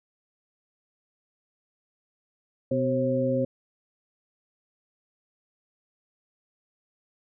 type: harmonic tone with a mistuned harmonic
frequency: 127 Hz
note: B2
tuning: 49 cents sharp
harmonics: 1 / 2 / 3 / 4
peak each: -30 / -27 / -34 / -25 dBFS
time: 2.71-3.45 s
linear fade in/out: 5 ms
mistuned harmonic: 4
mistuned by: +90 cents
effects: none